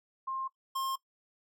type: tone pair in turn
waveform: sine / square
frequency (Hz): 1061 / 1065.2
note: C6 / C6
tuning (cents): +24 / +31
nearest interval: unison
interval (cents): 7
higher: second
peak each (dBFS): -33 / -32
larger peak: second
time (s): 0.27-0.48 / 0.75-0.96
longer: neither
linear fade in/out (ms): 10
effects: noise-tail reverb RT60 0.1 s tail -18 dB re dry